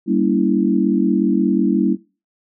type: chord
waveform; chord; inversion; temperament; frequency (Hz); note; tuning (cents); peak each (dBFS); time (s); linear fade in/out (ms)
sine; G diminished seventh; none; equal with one note detuned; 196 / 233.1 / 284 / 329.6; G3 / Bb3 / Db4 / Fb4; 0 / 0 / +42 / 0; -19; 0.06-1.97; 50
effects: noise-tail reverb RT60 0.3 s tail -19 dB re dry